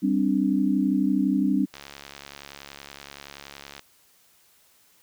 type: chord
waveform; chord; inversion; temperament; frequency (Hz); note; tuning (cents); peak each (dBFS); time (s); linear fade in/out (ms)
sine; G suspended fourth; none; equal; 196 / 261.6 / 293.7; G3 / C4 / D4; 0 / 0 / 0; -24; 0.02-1.66; 20
type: click train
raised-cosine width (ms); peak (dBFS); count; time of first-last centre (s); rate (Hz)
0.2; -22; 146; 1.74-3.794; 70.6
effects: white hiss -60 dBFS RMS until 5.02 s